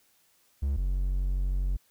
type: tone pair in turn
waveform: triangle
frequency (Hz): 69.3 / 46.25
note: C#2 / F#1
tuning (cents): 0 / 0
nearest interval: perfect fifth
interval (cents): 700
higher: first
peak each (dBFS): -23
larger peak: neither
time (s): 0.62-0.77 / 0.77-1.77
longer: second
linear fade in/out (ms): 10
effects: white hiss -66 dBFS RMS until 1.9 s